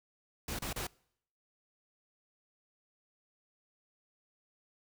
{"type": "noise bursts", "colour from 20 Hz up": "pink", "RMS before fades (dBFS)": -38, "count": 3, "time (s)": [0.48, 0.87], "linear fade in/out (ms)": 5, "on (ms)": 110, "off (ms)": 30, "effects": ["noise-tail reverb RT60 0.7 s tail -25 dB re dry"]}